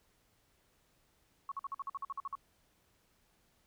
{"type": "tone bursts", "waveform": "sine", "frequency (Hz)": 1106, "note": "C#6", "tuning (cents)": -4, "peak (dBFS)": -36, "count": 12, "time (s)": [1.49, 2.353], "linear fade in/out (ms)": 2, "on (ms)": 27, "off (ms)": 49, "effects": ["pink hiss -72 dBFS RMS until 3.66 s"]}